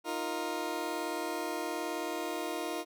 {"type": "chord", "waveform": "20% pulse", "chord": "Eb suspended second", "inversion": "none", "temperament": "just", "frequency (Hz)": [311.1, 350, 466.7], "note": ["Eb4", "F4", "Bb4"], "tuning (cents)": [0, 4, 2], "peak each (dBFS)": [-33, -32, -35], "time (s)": [0.04, 2.85], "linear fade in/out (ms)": 50, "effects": []}